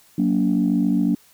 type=chord; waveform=sine; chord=Gb augmented; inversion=none; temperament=equal with one note detuned; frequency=185 / 233.1 / 287 Hz; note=Gb3 / Bb3 / D4; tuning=0 / 0 / -40 cents; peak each=-20 dBFS; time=0.18-1.15 s; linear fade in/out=5 ms; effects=tanh soft clip ceiling -9 dBFS + white hiss -54 dBFS RMS until 1.33 s